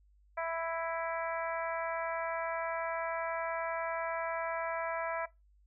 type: harmonic tone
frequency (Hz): 330.2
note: E4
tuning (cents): +3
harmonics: 2 / 3 / 4 / 5 / 6 / 7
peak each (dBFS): -35 / -39 / -41 / -43 / -45 / -46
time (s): 0.37-5.26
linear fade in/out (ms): 10
effects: noise-tail reverb RT60 0.2 s tail -20 dB re dry + added 50 Hz sine -62 dBFS peak until 5.66 s